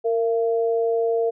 sine tone pair together, 460.2 / 678 Hz, A#4 / E5, -22 / +49 cents, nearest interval perfect fifth, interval 671 cents, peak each -19 / -26 dBFS, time 0.04-1.31 s, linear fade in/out 20 ms, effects none

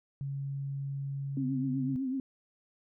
sine tone, 138.59 Hz, C#3, in tune, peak -33 dBFS, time 0.21-1.96 s, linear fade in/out 0 ms
sine tone with vibrato, 262.5 Hz, C4, 6 cents sharp, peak -30 dBFS, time 1.37-2.2 s, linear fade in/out 2 ms, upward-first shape triangle, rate 8 Hz, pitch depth 82 cents each way
effects none

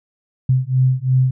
sine beating tone pair, 128 / 130.9 Hz, C3 / C3, -38 / +1 cents, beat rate 2.9 Hz, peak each -16 dBFS, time 0.49-1.31 s, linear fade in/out 5 ms, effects none

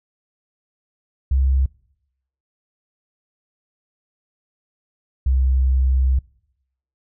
sine tone pair in turn, 66.5 / 65.09 Hz, C2 / C2, +29 / -8 cents, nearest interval unison, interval 37 cents, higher first, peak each -14 dBFS, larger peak neither, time 1.31-1.66 / 5.26-6.19 s, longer second, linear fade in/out 5 ms, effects noise-tail reverb RT60 0.8 s tail -24 dB re dry

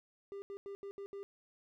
triangle tone bursts at uneven times, 398.1 Hz, G4, 27 cents sharp, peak -40 dBFS, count 6, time 0.32-0.42 / 0.5-0.57 / 0.66-0.75 / 0.83-0.91 / 0.98-1.06 / 1.13-1.23 s, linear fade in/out 0 ms, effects none

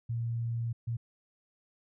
sine tone bursts at uneven times, 116.54 Hz, A#2, in tune, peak -30 dBFS, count 2, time 0.09-0.73 / 0.87-0.97 s, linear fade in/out 10 ms, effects none

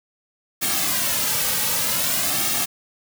white noise with flanger, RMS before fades -22 dBFS, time 0.61-2.66 s, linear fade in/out 20 ms, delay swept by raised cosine 2 to 2.92 ms, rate 0.53 Hz, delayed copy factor -0.75, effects none

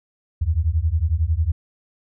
sine beating tone pair, 75.3 / 86.3 Hz, D2 / F2, +44 / -20 cents, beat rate 11 Hz, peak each -20 dBFS, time 0.41-1.52 s, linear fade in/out 10 ms, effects none

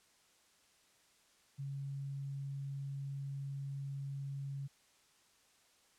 sine tone, 138.59 Hz, C#3, in tune, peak -39 dBFS, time 1.58-4.68 s, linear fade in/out 20 ms, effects white hiss -69 dBFS RMS until 5.98 s + low-pass 9000 Hz 12 dB/octave

